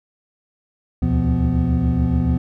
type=tone cluster; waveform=triangle; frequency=71.2 / 78.2 / 122.1 / 171.2 / 249.9 Hz; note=C#2 / D#2 / B2 / F3 / B3; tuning=+47 / +9 / -19 / -34 / +21 cents; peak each=-20 dBFS; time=1.02-2.38 s; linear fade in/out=5 ms; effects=none